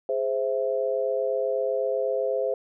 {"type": "chord", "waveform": "sine", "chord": "Ab augmented", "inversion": "none", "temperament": "equal", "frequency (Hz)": [415.3, 523.3, 659.3], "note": ["Ab4", "C5", "E5"], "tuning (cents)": [0, 0, 0], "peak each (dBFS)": [-29, -25, -30], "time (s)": [0.09, 2.54], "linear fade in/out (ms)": 2, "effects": []}